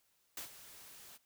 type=noise with ADSR envelope; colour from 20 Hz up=white; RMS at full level=-42 dBFS; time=0.37-1.18 s; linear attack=3 ms; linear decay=110 ms; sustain=-13 dB; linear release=22 ms; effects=white hiss -75 dBFS RMS until 1.25 s